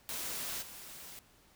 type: noise with level steps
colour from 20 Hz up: white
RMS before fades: -39 / -49 dBFS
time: 0.09-1.19 s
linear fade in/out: 0 ms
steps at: 0.61 s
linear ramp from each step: 20 ms
effects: pink hiss -64 dBFS RMS until 1.55 s